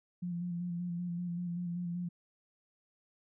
sine tone with vibrato, 174.61 Hz, F3, in tune, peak -34 dBFS, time 0.22-2.09 s, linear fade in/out 10 ms, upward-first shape square, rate 5.2 Hz, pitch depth 26 cents each way, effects none

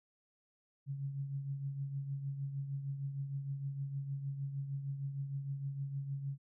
sine tone with tremolo, 138.59 Hz, C#3, in tune, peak -34 dBFS, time 0.86-6.38 s, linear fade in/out 50 ms, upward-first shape triangle, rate 6.5 Hz, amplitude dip 60%, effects none

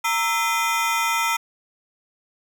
25% pulse ring-modulated tone, 1120 Hz, C#6, 18 cents sharp, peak -13 dBFS, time 0.04-1.37 s, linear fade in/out 10 ms, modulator 199 Hz, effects none

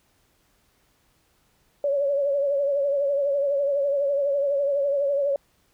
sine tone with vibrato, 563 Hz, C#5, 27 cents sharp, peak -20 dBFS, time 1.84-5.36 s, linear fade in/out 2 ms, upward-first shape triangle, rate 12 Hz, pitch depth 63 cents each way, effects pink hiss -65 dBFS RMS until 5.73 s

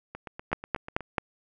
two click trains, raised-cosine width 0.5 ms, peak -10 / -23 dBFS, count 4 / 8, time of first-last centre 0.53-1.182 / 0.15-1.007 s, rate 4.6 / 8.17 Hz, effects none

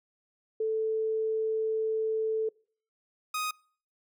sine / sawtooth tone pair in turn, 440 / 1248.8 Hz, A4 / D#6, 0 / +6 cents, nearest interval octave + tritone, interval 1806 cents, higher second, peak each -26 dBFS, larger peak neither, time 0.6-2.49 / 3.34-3.51 s, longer first, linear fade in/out 5 ms, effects noise-tail reverb RT60 0.5 s tail -26 dB re dry

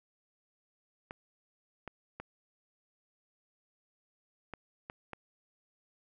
clicks, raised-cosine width 0.5 ms, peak -26 dBFS, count 6, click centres 1.109 / 1.877 / 2.2 / 4.537 / 4.899 / 5.133 s, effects none

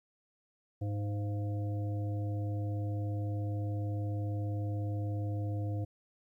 harmonic tone with a mistuned harmonic, 103.3 Hz, G#2, 9 cents flat, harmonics 1 / 3 / 5 / 7, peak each -32 / -42 / -46 / -49 dBFS, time 0.81-5.85 s, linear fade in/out 10 ms, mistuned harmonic 7, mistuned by -58 cents, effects 12-bit

